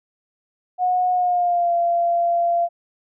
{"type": "tone with pitch glide", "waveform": "sine", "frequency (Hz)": [728, 687.9], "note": ["F#5", "F5"], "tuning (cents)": [-28, -26], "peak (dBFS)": -16, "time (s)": [0.78, 2.69], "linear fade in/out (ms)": 50, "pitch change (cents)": -98, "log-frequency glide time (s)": [1.12, 1.73], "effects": []}